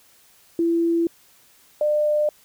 sine tone pair in turn, 335.8 / 599.6 Hz, E4 / D5, +32 / +36 cents, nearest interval minor seventh, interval 1004 cents, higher second, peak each -17 / -17 dBFS, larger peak neither, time 0.59-1.07 / 1.81-2.29 s, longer neither, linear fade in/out 2 ms, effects white hiss -55 dBFS RMS until 2.44 s

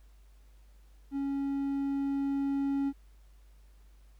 triangle tone with level ramp, 277.2 Hz, C#4, in tune, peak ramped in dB -28 to -25 dBFS, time 1.11-2.93 s, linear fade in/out 50 ms, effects added 50 Hz sine -54 dBFS peak until 4.19 s + pink hiss -70 dBFS RMS until 4.19 s

